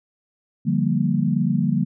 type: chord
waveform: sine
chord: G minor seventh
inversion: second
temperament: equal with one note detuned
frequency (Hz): 146.83 / 174.61 / 196.79 / 233.1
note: D3 / F3 / G3 / Bb3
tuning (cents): 0 / 0 / +7 / 0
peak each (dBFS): -23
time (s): 0.65-1.85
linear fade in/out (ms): 20
effects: none